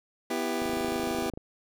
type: chord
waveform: 25% pulse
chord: E minor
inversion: second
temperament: just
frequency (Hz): 247.2 / 329.6 / 395.6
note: B3 / E4 / G4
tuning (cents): +2 / 0 / +16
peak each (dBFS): -29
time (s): 0.3-1.3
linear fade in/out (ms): 5
type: click train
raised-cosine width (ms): 2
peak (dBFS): -25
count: 21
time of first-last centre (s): 0.62-1.375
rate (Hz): 26.5
effects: none